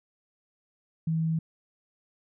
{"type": "tone", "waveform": "sine", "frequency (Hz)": 161.6, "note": "E3", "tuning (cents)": -34, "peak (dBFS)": -24, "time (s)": [1.07, 1.39], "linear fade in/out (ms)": 5, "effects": []}